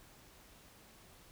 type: silence
effects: pink hiss -60 dBFS RMS until 1.31 s